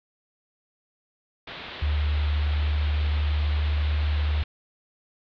white low-pass noise, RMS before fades -39 dBFS, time 1.47-4.44 s, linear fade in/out 5 ms, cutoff 3900 Hz, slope 48 dB/octave
sine tone with pitch glide, 74.3 to 74.82 Hz, D2 to D2, +21 to +33 cents, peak -21 dBFS, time 1.82-4.43 s, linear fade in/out 5 ms, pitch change +12 cents, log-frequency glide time 2.12-4.1 s
effects none

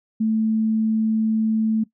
sine tone, 220 Hz, A3, in tune, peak -17 dBFS, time 0.2-1.84 s, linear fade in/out 10 ms, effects noise-tail reverb RT60 0.1 s tail -18 dB re dry

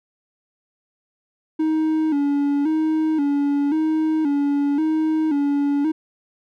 triangle tone with vibrato, 299.3 Hz, D4, 33 cents sharp, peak -15 dBFS, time 1.59-5.92 s, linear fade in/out 10 ms, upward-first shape square, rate 0.94 Hz, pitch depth 85 cents each way, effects none

